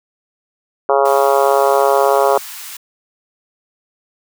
harmonic tone, 138.2 Hz, C#3, 5 cents flat, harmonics 3 / 4 / 5 / 6 / 7 / 8 / 9 / 10, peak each -16 / -15 / -17 / -19 / -20 / -21 / -24 / -27 dBFS, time 0.89-2.38 s, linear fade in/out 2 ms
white high-pass noise, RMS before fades -31 dBFS, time 1.05-2.77 s, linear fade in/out 5 ms, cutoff 920 Hz, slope 24 dB/octave
effects none

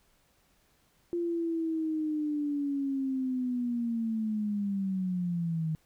sine linear sweep, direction down, 346.7 to 156.1 Hz, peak -28 dBFS, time 1.13-5.75 s, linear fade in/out 0 ms, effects pink hiss -68 dBFS RMS until 5.85 s

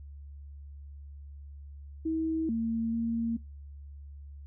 sine tone with pitch steps, 321.1 / 227.5 / 230.1 Hz, E4 / A#3 / A#3, -45 / -42 / -22 cents, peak -27 dBFS, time 2.05-3.37 s, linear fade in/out 10 ms, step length 440 ms, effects noise-tail reverb RT60 0.2 s tail -21 dB re dry + added 71 Hz sine -43 dBFS peak until 4.46 s

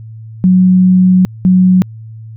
sine tone pair in turn, 184.4 / 184.4 Hz, F#3 / F#3, -6 / -6 cents, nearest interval unison, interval 0 cents, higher neither, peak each -4 dBFS, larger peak neither, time 0.44-1.25 / 1.45-1.82 s, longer first, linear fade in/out 0 ms, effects added 111 Hz sine -27 dBFS peak until 2.36 s

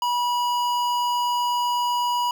square tone with notch filter, 972 Hz, B5, 28 cents flat, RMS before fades -23 dBFS, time 0.02-2.31 s, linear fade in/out 2 ms, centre 9900 Hz, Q 0.93, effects none

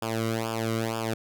sawtooth tone with flanger, 112.8 Hz, A2, 44 cents sharp, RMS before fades -29 dBFS, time 0.02-1.14 s, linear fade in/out 5 ms, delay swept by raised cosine 0.49 to 1.19 ms, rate 2.1 Hz, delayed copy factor -1, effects none

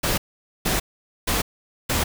pink noise bursts, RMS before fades -22 dBFS, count 4, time 0.03-2.04 s, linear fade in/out 10 ms, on 150 ms, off 470 ms, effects none

